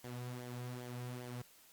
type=tone with flanger; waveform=sawtooth; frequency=123.47 Hz; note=B2; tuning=in tune; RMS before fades=-45 dBFS; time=0.04-1.42 s; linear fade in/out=5 ms; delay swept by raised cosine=0.75 to 3.55 ms; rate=2.5 Hz; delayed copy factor=-0.55; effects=white hiss -63 dBFS RMS until 1.72 s + Opus 48 kbps